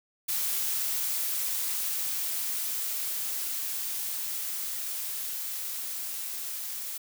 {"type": "noise with level ramp", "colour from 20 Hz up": "blue", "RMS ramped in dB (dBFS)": [-29, -36], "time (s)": [0.28, 6.98], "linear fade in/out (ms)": 10, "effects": []}